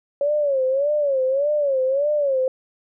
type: tone with vibrato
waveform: sine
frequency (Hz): 557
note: C#5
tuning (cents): +8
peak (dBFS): -17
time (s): 0.21-2.48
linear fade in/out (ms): 2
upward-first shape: sine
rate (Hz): 1.7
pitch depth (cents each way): 130
effects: none